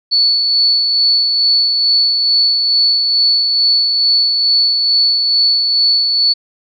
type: tone with tremolo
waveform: sine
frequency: 4442 Hz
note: C#8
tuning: 3 cents sharp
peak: -8 dBFS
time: 0.11-6.34 s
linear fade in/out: 20 ms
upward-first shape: sine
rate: 2.3 Hz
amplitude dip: 35%
effects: none